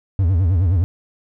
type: tone with vibrato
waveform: triangle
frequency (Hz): 89.4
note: F2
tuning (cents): +41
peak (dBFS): -11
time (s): 0.19-0.84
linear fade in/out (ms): 0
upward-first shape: sine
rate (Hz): 9.6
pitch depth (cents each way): 180
effects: none